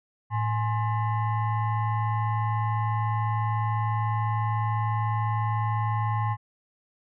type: tone with frequency modulation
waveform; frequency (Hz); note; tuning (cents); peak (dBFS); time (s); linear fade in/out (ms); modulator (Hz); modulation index
sine; 110; A2; 0; -23; 0.3-6.37; 50; 946; 0.87
effects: none